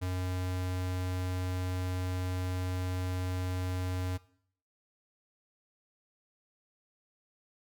square tone, 91.6 Hz, F#2, 17 cents flat, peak -32 dBFS, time 0.01-4.18 s, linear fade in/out 20 ms, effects noise-tail reverb RT60 0.6 s tail -19 dB re dry

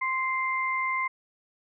sine tone pair together, 1046.5 / 2091 Hz, C6 / C7, 0 / -2 cents, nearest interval octave, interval 1198 cents, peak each -28 dBFS, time 0.01-1.08 s, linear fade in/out 10 ms, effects none

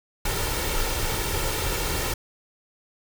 pink noise with comb filter, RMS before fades -26 dBFS, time 0.25-2.14 s, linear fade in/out 5 ms, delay 2.2 ms, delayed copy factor +0.55, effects none

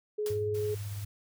sine tone, 421.9 Hz, G#4, 27 cents sharp, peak -29 dBFS, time 0.18-0.75 s, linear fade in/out 10 ms
white noise with exponential decay, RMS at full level -39 dBFS, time 0.26-0.49 s, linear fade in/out 2 ms, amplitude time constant 48 ms
sine tone with tremolo, 102.3 Hz, G#2, 26 cents flat, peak -33 dBFS, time 0.3-1.05 s, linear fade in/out 5 ms, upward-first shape sine, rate 18 Hz, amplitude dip 40%
white noise, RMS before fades -49 dBFS, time 0.54-1.05 s, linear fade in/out 10 ms
effects none

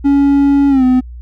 triangle tone with pitch glide, 280.6 to 254.4 Hz, C#4 to C4, +21 to -48 cents, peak -5 dBFS, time 0.04-1.01 s, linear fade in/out 20 ms, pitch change -169 cents, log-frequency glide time 0.69-0.84 s, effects added 60 Hz sine -27 dBFS peak until 1.21 s

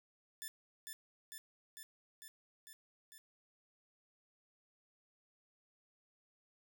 5% pulse tone with echo, 1760 Hz, A6, in tune, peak -32 dBFS, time 0.42-0.48 s, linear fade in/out 0 ms, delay 450 ms, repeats 6, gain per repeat -2 dB, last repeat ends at 3.18 s, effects none

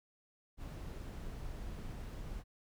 brown noise, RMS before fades -44 dBFS, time 0.57-2.44 s, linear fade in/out 50 ms, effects none

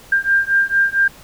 sine beating tone pair, 1592 / 1596.4 Hz, G6 / G6, +26 / +31 cents, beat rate 4.4 Hz, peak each -16 dBFS, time 0.12-1.08 s, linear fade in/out 5 ms, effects pink hiss -43 dBFS RMS until 1.23 s

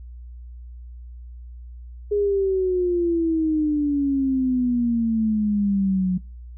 sine exponential sweep, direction down, 415.3 to 181.4 Hz, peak -18 dBFS, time 2.11-6.18 s, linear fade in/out 10 ms, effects noise-tail reverb RT60 0.3 s tail -24 dB re dry + added 60 Hz sine -36 dBFS peak until 6.57 s

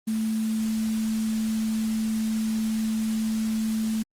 sine tone in noise, 220 Hz, A3, in tune, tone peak -23 dBFS, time 0.07-4.03 s, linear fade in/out 10 ms, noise white, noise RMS -39 dBFS, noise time 0.07-4.03 s, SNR +13 dB, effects low-pass 11000 Hz 12 dB/octave + Opus 24 kbps

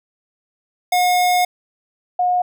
square / sine tone pair in turn, 721 / 721 Hz, F#5 / F#5, -45 / -45 cents, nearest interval unison, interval 0 cents, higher neither, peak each -14 dBFS, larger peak neither, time 0.92-1.45 / 2.19-2.42 s, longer first, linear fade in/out 5 ms, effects none

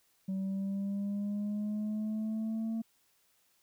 sine linear sweep, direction up, 190.3 to 225.8 Hz, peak -29 dBFS, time 0.28-2.82 s, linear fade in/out 10 ms, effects tanh soft clip ceiling -31 dBFS + white hiss -71 dBFS RMS until 3.62 s

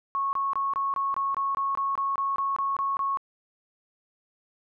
sine tone bursts, 1100 Hz, C#6, 14 cents flat, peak -24 dBFS, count 15, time 0.15-3.172 s, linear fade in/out 0 ms, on 180 ms, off 23 ms, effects none

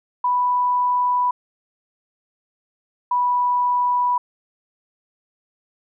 sine tone pair in turn, 987.8 / 983 Hz, B5 / B5, 0 / -8 cents, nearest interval unison, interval 8 cents, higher first, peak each -16 dBFS, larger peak neither, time 0.24-1.31 / 3.11-4.18 s, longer neither, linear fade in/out 5 ms, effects none

